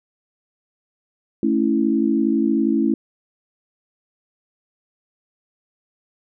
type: chord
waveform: sine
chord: A major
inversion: none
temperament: equal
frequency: 220 / 277.2 / 329.6 Hz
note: A3 / C#4 / E4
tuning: 0 / 0 / 0 cents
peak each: -20 dBFS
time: 1.43-2.94 s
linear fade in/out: 2 ms
effects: none